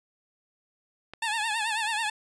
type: click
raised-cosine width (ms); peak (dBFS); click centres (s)
0.3; -24; 1.136
type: tone with vibrato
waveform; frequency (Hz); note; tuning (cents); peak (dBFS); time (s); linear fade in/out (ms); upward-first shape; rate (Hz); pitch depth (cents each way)
15% pulse; 878; A5; -4; -20; 1.22-2.1; 5; triangle; 9.2; 110
effects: resampled to 22050 Hz